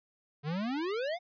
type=exponential sweep; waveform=square; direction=up; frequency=140 to 740 Hz; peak=-32 dBFS; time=0.43-1.19 s; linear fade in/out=50 ms; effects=resampled to 11025 Hz